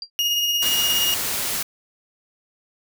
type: tone with exponential decay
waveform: sine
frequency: 4746 Hz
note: D8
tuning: 17 cents sharp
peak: -25 dBFS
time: 0.02-0.1 s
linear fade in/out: 2 ms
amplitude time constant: 16 ms
type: tone with tremolo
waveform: 35% pulse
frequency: 2862 Hz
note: F7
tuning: 42 cents sharp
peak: -16 dBFS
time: 0.19-1.14 s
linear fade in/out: 0 ms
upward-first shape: sine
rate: 17 Hz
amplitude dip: 30%
type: noise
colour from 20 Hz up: white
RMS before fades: -25 dBFS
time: 0.62-1.63 s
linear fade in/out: 5 ms
effects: none